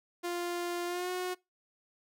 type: tone with pitch glide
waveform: sawtooth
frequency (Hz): 349.2 to 364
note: F4 to F#4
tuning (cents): 0 to -28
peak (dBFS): -29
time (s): 0.23-1.35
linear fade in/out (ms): 20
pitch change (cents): +72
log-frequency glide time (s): 0.86-1.1
effects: noise-tail reverb RT60 0.2 s tail -22 dB re dry

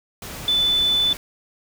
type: tone in noise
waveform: sine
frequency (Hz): 3500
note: A7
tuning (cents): -10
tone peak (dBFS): -16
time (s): 0.48-1.13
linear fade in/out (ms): 2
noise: pink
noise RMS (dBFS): -34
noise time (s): 0.22-1.17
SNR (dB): +15
effects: none

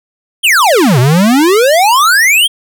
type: exponential two-way sweep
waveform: square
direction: down then up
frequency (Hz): 3322 to 118.2 to 3322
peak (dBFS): -6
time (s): 0.43-2.48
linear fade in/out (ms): 20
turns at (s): 0.99
effects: none

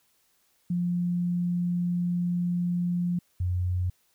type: tone pair in turn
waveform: sine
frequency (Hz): 175.7 / 90.16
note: F3 / F#2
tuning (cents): +11 / -44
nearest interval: octave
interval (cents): 1155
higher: first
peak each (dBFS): -24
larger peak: neither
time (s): 0.7-3.19 / 3.4-3.9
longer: first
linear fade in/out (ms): 5
effects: white hiss -68 dBFS RMS until 4.14 s

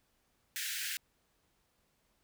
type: high-pass noise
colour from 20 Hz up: pink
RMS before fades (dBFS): -38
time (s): 0.56-0.97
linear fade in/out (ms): 0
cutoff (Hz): 1500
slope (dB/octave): 96
effects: pink hiss -75 dBFS RMS until 2.23 s

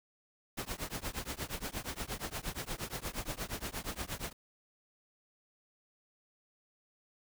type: noise with tremolo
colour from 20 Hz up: pink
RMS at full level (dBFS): -36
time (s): 0.57-4.33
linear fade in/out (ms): 10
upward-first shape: triangle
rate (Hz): 8.5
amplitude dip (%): 100
effects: none

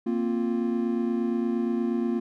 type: chord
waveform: triangle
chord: Bb suspended second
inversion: none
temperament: equal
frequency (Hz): 233.1 / 261.6 / 349.2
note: Bb3 / C4 / F4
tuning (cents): 0 / 0 / 0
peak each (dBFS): -24 / -29 / -27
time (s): 0.06-2.2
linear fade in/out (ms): 10
effects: none

